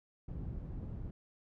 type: low-pass noise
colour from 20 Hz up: white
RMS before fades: -42 dBFS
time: 0.28-1.11 s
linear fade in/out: 5 ms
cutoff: 130 Hz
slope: 12 dB/octave
effects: none